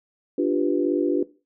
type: chord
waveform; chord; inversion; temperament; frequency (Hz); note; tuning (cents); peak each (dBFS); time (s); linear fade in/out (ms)
sine; G dominant seventh; second; equal; 293.7 / 349.2 / 392 / 493.9; D4 / F4 / G4 / B4; 0 / 0 / 0 / 0; -22 / -23 / -27 / -28; 0.38-1.23; 5
effects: noise-tail reverb RT60 0.3 s tail -17 dB re dry